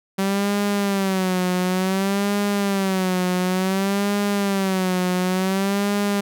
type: tone with vibrato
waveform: sawtooth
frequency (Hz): 192.2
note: G3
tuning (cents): -34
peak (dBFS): -15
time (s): 0.18-6.21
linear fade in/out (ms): 10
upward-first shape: sine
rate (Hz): 0.56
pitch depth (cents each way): 100
effects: none